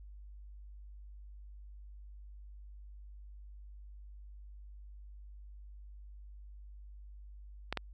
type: clicks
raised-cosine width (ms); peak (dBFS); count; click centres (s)
0.3; -18; 2; 7.726 / 7.773
effects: added 50 Hz sine -48 dBFS peak until 7.93 s